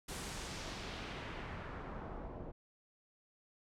pink noise with low-pass filter sweep, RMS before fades -45 dBFS, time 0.08-2.52 s, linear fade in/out 10 ms, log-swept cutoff 11000 to 600 Hz, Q 1.1, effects none

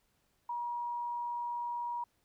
sine tone, 956 Hz, A#5, 43 cents sharp, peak -34 dBFS, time 0.49-2.04 s, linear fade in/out 5 ms, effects pink hiss -75 dBFS RMS until 2.24 s

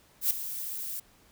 violet noise with ADSR envelope, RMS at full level -23 dBFS, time 0.21-1 s, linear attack 96 ms, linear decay 4 ms, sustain -13 dB, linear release 8 ms, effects pink hiss -61 dBFS RMS until 1.31 s

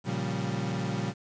35% pulse chord, G half-diminished seventh, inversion first, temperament equal with one note detuned, 116.54 / 138.59 / 176.03 / 196 Hz, Bb2 / Db3 / F3 / G3, 0 / 0 / +14 / 0 cents, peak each -33 dBFS, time 0.04-1.14 s, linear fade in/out 50 ms, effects resampled to 16000 Hz + 9-bit

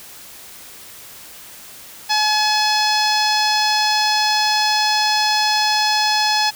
sawtooth tone with low-pass filter, 852 Hz, G#5, 44 cents sharp, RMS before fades -17 dBFS, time 2.09-6.51 s, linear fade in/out 20 ms, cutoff 5000 Hz, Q 5.1, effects white hiss -39 dBFS RMS until 6.55 s

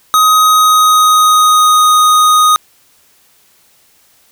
square tone with pitch glide, 1258 to 1243.6 Hz, D#6 to D#6, +19 to -1 cents, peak -6 dBFS, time 0.14-2.56 s, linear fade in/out 0 ms, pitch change -20 cents, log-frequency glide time 0.39-1.89 s, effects white hiss -50 dBFS RMS until 4.31 s

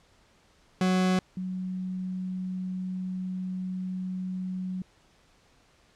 40% pulse / sine tone pair in turn, 185 / 185 Hz, F#3 / F#3, 0 / 0 cents, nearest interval unison, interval 0 cents, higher neither, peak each -21 / -30 dBFS, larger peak first, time 0.81-1.19 / 1.37-4.82 s, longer second, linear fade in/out 2 ms, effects pink hiss -62 dBFS RMS until 5.95 s + low-pass 7000 Hz 12 dB/octave

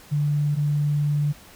sine tone pair in turn, 146.83 / 146.83 Hz, D3 / D3, 0 / 0 cents, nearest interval unison, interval 0 cents, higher neither, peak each -19 dBFS, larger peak neither, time 0.11-0.56 / 0.56-1.33 s, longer second, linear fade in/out 20 ms, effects pink hiss -48 dBFS RMS until 1.55 s

